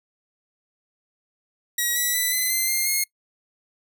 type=tone with pitch steps; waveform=5% pulse; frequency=1912 / 1949.9 / 1988.6 / 2028 / 2068 / 2109 / 2151 Hz; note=A#6 / B6 / B6 / B6 / C7 / C7 / C7; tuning=+43 / -23 / +11 / +45 / -21 / +13 / +47 cents; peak=-11 dBFS; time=1.78-3.04 s; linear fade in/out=5 ms; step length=180 ms; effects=noise-tail reverb RT60 0.1 s tail -22 dB re dry